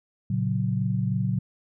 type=chord; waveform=sine; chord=F# major; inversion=first; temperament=just; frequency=115.62 / 138.75 / 185 Hz; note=A#2 / C#3 / F#3; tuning=-14 / +2 / 0 cents; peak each=-26 / -28 / -27 dBFS; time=0.3-1.39 s; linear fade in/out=5 ms; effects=none